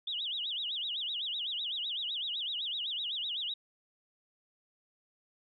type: tone with vibrato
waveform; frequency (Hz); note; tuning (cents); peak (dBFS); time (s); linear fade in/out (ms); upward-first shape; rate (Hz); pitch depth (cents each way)
sine; 3322; G#7; 0; -33; 0.07-3.54; 5; sine; 7.9; 270
effects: none